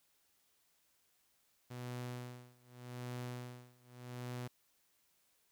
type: tone with tremolo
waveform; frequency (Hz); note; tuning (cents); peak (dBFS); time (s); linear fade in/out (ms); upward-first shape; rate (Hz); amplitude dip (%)
sawtooth; 123.47; B2; 0; -37; 1.7-4.48; 10; sine; 0.84; 95
effects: white hiss -75 dBFS RMS until 5.51 s